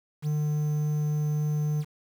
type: tone with quantisation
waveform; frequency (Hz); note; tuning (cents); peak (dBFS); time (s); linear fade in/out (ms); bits
triangle; 150.3; D3; +40; -22; 0.22-1.85; 50; 8
effects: none